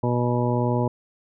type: harmonic tone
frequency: 121.8 Hz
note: B2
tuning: 24 cents flat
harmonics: 1 / 2 / 3 / 4 / 5 / 7 / 8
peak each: -23 / -26 / -28 / -29 / -30 / -31 / -32 dBFS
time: 0.03-0.88 s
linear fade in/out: 5 ms
effects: none